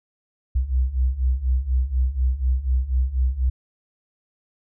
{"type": "beating tone pair", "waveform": "sine", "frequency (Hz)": [61.5, 65.6], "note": ["B1", "C2"], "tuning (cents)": [-7, 5], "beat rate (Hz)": 4.1, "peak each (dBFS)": [-23, -20], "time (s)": [0.55, 3.5], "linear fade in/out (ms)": 10, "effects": []}